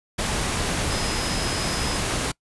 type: tone in noise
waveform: sine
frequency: 5070 Hz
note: D#8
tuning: 32 cents sharp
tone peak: -32 dBFS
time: 0.9-1.98 s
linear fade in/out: 10 ms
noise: pink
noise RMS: -25 dBFS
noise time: 0.18-2.32 s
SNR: -10 dB
effects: noise-tail reverb RT60 0.1 s tail -24 dB re dry + resampled to 24000 Hz